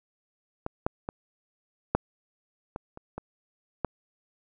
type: clicks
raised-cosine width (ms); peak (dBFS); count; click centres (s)
1; -17 / -11 / -18 / -7 / -20 / -28 / -21 / -12; 8; 0.664 / 0.865 / 1.089 / 1.95 / 2.761 / 2.974 / 3.18 / 3.847
effects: none